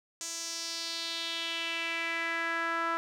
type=tone with band-pass filter sweep; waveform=sawtooth; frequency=332.5 Hz; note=E4; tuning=15 cents sharp; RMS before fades=-34 dBFS; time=0.21-2.97 s; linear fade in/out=0 ms; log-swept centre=6800 to 1300 Hz; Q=3; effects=none